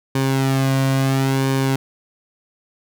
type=tone with flanger; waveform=sawtooth; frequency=134.3 Hz; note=C3; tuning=46 cents sharp; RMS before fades=-18 dBFS; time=0.15-1.76 s; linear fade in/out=5 ms; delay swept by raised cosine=1.5 to 2.35 ms; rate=0.73 Hz; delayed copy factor=-0.6; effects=none